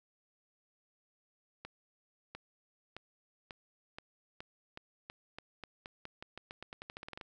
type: accelerating click train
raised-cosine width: 0.3 ms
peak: -28 dBFS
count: 25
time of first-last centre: 1.65-7.212 s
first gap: 700 ms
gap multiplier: 0.88
effects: none